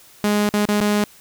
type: tone with dropouts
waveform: sawtooth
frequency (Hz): 207.7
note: G#3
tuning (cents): 0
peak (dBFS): -12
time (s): 0.24-1.04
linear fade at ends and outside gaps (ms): 0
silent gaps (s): 0.49-0.538 / 0.654-0.687 / 0.803-0.811
effects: white hiss -48 dBFS RMS until 1.2 s